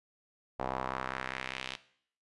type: tone with band-pass filter sweep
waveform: sawtooth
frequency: 65 Hz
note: C2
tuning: 11 cents flat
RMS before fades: -38 dBFS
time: 0.59-1.76 s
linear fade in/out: 10 ms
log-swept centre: 760 to 3200 Hz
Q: 1.8
effects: noise-tail reverb RT60 0.6 s tail -17 dB re dry + resampled to 24000 Hz